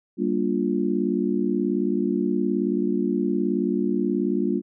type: chord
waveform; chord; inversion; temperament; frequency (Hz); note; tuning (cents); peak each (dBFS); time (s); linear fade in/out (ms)
sine; G minor seventh; none; just; 196 / 235.2 / 294 / 352.8; G3 / Bb3 / D4 / F4; 0 / +16 / +2 / +18; -26; 0.17-4.62; 50
effects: none